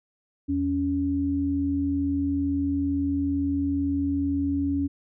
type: tone pair together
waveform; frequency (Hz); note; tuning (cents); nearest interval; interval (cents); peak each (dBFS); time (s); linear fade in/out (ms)
sine; 82.19 / 280; E2 / C#4; -5 / +18; octave + major sixth; 2123; -30 / -23; 0.48-4.88; 20
effects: none